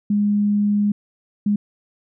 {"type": "tone bursts at uneven times", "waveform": "sine", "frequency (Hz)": 206, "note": "G#3", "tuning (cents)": -14, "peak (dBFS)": -15, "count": 2, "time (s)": [[0.1, 0.92], [1.46, 1.56]], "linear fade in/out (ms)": 5, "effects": []}